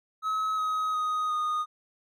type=tone with pitch steps; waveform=triangle; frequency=1283 / 1266.1 / 1249.4 / 1232.9 Hz; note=E6 / D#6 / D#6 / D#6; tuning=-47 / +30 / +7 / -16 cents; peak=-24 dBFS; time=0.22-1.66 s; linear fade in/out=50 ms; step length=360 ms; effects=none